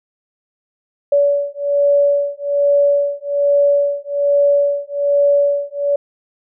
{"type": "beating tone pair", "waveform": "sine", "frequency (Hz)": [570, 571.2], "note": ["C#5", "D5"], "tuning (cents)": [48, -48], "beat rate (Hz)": 1.2, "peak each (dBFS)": -15, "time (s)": [1.12, 5.96], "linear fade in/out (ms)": 5, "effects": []}